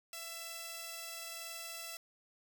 5% pulse tone pair together, 667 / 2647 Hz, E5 / E7, +20 / +7 cents, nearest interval 2 octaves, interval 2387 cents, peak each -34 / -38 dBFS, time 0.13-1.97 s, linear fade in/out 2 ms, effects none

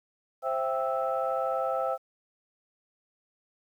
sine tone cluster, 526 / 665 / 786 / 1314 Hz, C5 / E5 / G5 / E6, +9 / +15 / +4 / -6 cents, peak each -30 / -31 / -32 / -33 dBFS, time 0.42-1.98 s, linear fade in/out 50 ms, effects tanh soft clip ceiling -17 dBFS + 10-bit

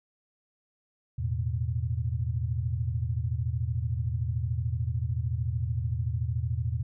sine chord, E suspended fourth, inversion none, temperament equal, 82.41 / 110 / 123.47 Hz, E2 / A2 / B2, 0 / 0 / 0 cents, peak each -31 dBFS, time 1.18-6.83 s, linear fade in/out 10 ms, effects none

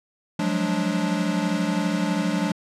square tone cluster, 175.6 / 187.8 / 210.9 / 291.7 Hz, F3 / F#3 / G#3 / D4, +10 / +26 / +27 / -12 cents, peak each -28 dBFS, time 0.39-2.52 s, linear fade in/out 5 ms, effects low-pass 8000 Hz 12 dB/octave

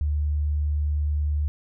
sine tone, 74.2 Hz, D2, 18 cents sharp, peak -21 dBFS, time 0.01-1.48 s, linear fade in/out 0 ms, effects none

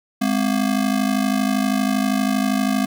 square ring-modulated tone, 233.1 Hz, A#3, in tune, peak -15 dBFS, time 0.21-2.86 s, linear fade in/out 10 ms, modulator 26.3 Hz, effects none

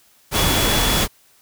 sine tone in noise, 3390 Hz, G#7, 35 cents sharp, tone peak -24 dBFS, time 0.33-1.06 s, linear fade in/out 50 ms, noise pink, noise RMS -18 dBFS, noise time 0.31-1.08 s, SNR -9 dB, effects white hiss -55 dBFS RMS until 1.41 s

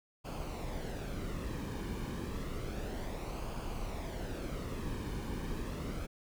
brown noise with flanger, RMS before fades -39 dBFS, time 0.24-6.07 s, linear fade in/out 20 ms, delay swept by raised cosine 0.52 to 1.52 ms, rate 0.3 Hz, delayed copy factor -0.5, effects none

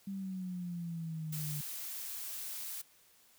sine exponential sweep, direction down, 197.6 to 146.8 Hz, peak -37 dBFS, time 0.07-1.61 s, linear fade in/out 5 ms
blue noise, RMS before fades -42 dBFS, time 1.32-2.82 s, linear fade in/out 10 ms
effects white hiss -65 dBFS RMS until 3.38 s

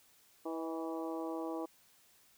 harmonic tone with a mistuned harmonic, 163.2 Hz, E3, 17 cents flat, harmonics 2 / 3 / 4 / 5 / 6 / 7, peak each -39 / -43 / -45 / -47 / -49 / -50 dBFS, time 0.45-1.66 s, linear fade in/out 10 ms, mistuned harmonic 4, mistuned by -32 cents, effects white hiss -66 dBFS RMS until 2.37 s

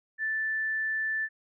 sine tone, 1760 Hz, A6, in tune, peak -27 dBFS, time 0.18-1.29 s, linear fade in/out 50 ms, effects none

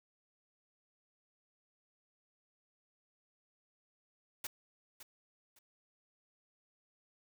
white noise with echo, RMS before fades -40 dBFS, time 4.44-4.47 s, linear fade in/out 5 ms, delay 560 ms, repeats 2, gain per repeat -12 dB, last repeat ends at 5.59 s, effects none

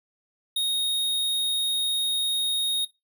square tone, 3729 Hz, A#7, in tune, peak -23 dBFS, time 0.56-2.85 s, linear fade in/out 5 ms, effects noise-tail reverb RT60 0.2 s tail -20 dB re dry

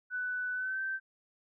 sine tone with pitch glide, 1493 to 1554.6 Hz, F#6 to G6, +15 to -15 cents, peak -32 dBFS, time 0.1-1 s, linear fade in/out 50 ms, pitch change +70 cents, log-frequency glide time 0.54-0.81 s, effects none

